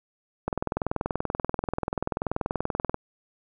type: click train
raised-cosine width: 1 ms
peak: -12 dBFS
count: 52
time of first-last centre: 0.48-2.944 s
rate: 20.7 Hz
effects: none